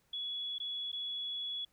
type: tone with dropouts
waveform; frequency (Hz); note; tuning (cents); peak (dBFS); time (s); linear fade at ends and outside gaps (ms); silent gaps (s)
sine; 3383; G#7; +31; -36; 0.13-1.65; 5; 0.584-0.6 / 0.918-0.928
effects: pink hiss -73 dBFS RMS until 1.72 s